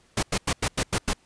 pink noise bursts, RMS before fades -24 dBFS, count 7, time 0.17-1.134 s, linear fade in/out 5 ms, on 58 ms, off 93 ms, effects pink hiss -61 dBFS RMS until 1.25 s + resampled to 22050 Hz

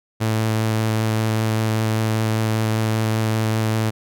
sawtooth tone with vibrato, 110.3 Hz, A2, 5 cents sharp, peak -14 dBFS, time 0.2-3.91 s, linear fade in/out 20 ms, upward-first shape sine, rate 5.1 Hz, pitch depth 10 cents each way, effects none

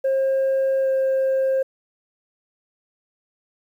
sine tone with pitch glide, 535 to 531.3 Hz, C5 to C5, +38 to +26 cents, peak -15 dBFS, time 0.04-1.63 s, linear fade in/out 10 ms, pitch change -12 cents, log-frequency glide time 0.82-0.88 s, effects tanh soft clip ceiling -16 dBFS + 9-bit

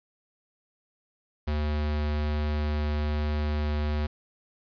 square tone, 74.9 Hz, D2, 35 cents sharp, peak -26 dBFS, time 1.47-4.07 s, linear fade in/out 10 ms, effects resampled to 11025 Hz + 9-bit

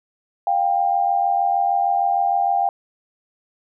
sine tone pair together, 706 / 792.5 Hz, F5 / G5, +19 / +19 cents, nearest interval major second, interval 200 cents, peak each -20 / -18 dBFS, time 0.47-2.69 s, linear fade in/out 2 ms, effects none

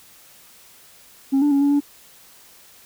sine tone with pitch steps, 271.6 / 291.8 / 279.2 / 284.4 / 287.1 Hz, C#4 / D4 / C#4 / C#4 / D4, -35 / -11 / +13 / +45 / -39 cents, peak -12 dBFS, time 1.32-1.805 s, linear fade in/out 20 ms, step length 97 ms, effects tanh soft clip ceiling -13 dBFS + white hiss -49 dBFS RMS until 2.85 s

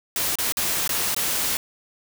white noise with dropouts, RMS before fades -24 dBFS, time 0.16-1.57 s, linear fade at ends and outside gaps 1 ms, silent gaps 0.355-0.386 / 0.522-0.57 / 0.877-0.892 / 1.146-1.164 s, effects none

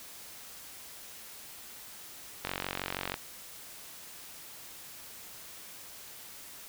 click train, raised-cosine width 0.3 ms, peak -16 dBFS, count 33, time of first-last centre 2.45-3.141 s, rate 46.3 Hz, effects white hiss -48 dBFS RMS until 6.68 s

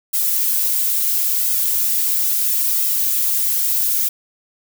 violet noise with flanger, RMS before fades -18 dBFS, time 0.13-4.09 s, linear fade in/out 10 ms, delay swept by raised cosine 1.7 to 6.2 ms, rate 0.74 Hz, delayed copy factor -0.85, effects none

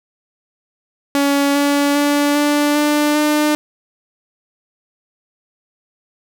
sawtooth tone with pitch steps, 281.8 / 285.4 / 289.1 / 292.8 / 296.5 / 300.3 Hz, C#4 / D4 / D4 / D4 / D4 / D4, +29 / -49 / -27 / -5 / +17 / +39 cents, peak -9 dBFS, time 1.15-3.55 s, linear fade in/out 0 ms, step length 400 ms, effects none

